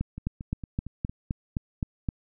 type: two click trains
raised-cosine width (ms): 5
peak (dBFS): -24 / -15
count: 5 / 9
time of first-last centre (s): 0.18-1.095 / 0.01-2.088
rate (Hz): 4.37 / 3.85
effects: none